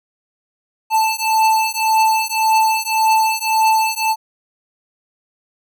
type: beating tone pair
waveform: square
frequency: 880 / 881.8 Hz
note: A5 / A5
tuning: 0 / +4 cents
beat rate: 1.8 Hz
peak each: -17 dBFS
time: 0.9-4.16 s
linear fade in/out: 50 ms
effects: none